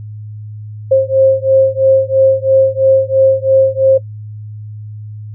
sine beating tone pair, 531 / 534 Hz, C5 / C5, +25 / +35 cents, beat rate 3 Hz, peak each -10 dBFS, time 0.91-3.98 s, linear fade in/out 10 ms, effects noise-tail reverb RT60 0.1 s tail -19 dB re dry + added 106 Hz sine -25 dBFS peak until 5.34 s

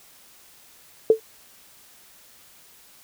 sine tone with exponential decay, 442.7 Hz, A4, 11 cents sharp, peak -7 dBFS, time 1.1-1.2 s, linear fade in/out 2 ms, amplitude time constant 21 ms, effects white hiss -52 dBFS RMS until 3.03 s

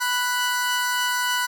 sawtooth tone pair together, 987.8 / 1480 Hz, B5 / F#6, 0 / 0 cents, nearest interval perfect fifth, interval 700 cents, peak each -21 / -20 dBFS, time 0-1.47 s, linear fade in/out 20 ms, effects none

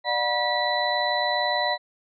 sine tone cluster, 596 / 723 / 966 / 1948 / 3991 Hz, D5 / F#5 / B5 / B6 / B7, +25 / -40 / -39 / -24 / +17 cents, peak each -28 dBFS, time 0.04-1.78 s, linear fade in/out 50 ms, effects none

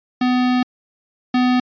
square tone pair in turn, 250.4 / 250.4 Hz, B3 / B3, +24 / +24 cents, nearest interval unison, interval 0 cents, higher neither, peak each -15 / -14 dBFS, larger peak second, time 0.21-0.63 / 1.34-1.6 s, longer first, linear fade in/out 5 ms, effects resampled to 11025 Hz

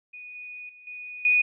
sine tone with level steps, 2473 Hz, D#7, 11 cents flat, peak -39 / -37 / -47 / -36 / -17 dBFS, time 0.13-1.42 s, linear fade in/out 10 ms, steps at 0.35 / 0.69 / 0.87 / 1.25 s, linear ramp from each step 2 ms, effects none

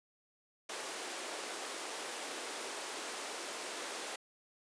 pink high-pass noise, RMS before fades -42 dBFS, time 0.69-4.16 s, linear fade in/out 5 ms, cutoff 340 Hz, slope 24 dB/octave, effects resampled to 22050 Hz

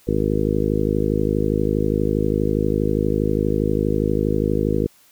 harmonic tone, 52.4 Hz, G#1, 16 cents sharp, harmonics 1 / 2 / 3 / 4 / 5 / 6 / 7 / 8 / 9, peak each -26 / -26 / -26 / -26 / -26 / -26 / -26 / -26 / -26 dBFS, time 0.07-4.87 s, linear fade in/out 10 ms, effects white hiss -54 dBFS RMS until 5.11 s

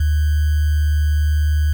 sine tone with sample-and-hold, 75.3 Hz, D2, 44 cents sharp, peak -13 dBFS, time 0-1.73 s, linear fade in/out 5 ms, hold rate 1575 Hz, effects none

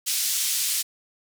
white band-pass noise, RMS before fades -25 dBFS, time 0.06-0.83 s, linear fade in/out 20 ms, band 3500 to 11000 Hz, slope 12 dB/octave, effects none

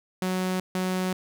sawtooth tone pair in turn, 185 / 185 Hz, F#3 / F#3, 0 / 0 cents, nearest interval unison, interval 0 cents, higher neither, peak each -21 dBFS, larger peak neither, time 0.22-0.6 / 0.75-1.13 s, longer neither, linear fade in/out 2 ms, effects none

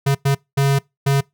square tone bursts at uneven times, 138.59 Hz, C#3, in tune, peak -14 dBFS, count 4, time 0.06-0.15 / 0.25-0.35 / 0.57-0.79 / 1.06-1.21 s, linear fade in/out 10 ms, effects noise-tail reverb RT60 0.2 s tail -24 dB re dry

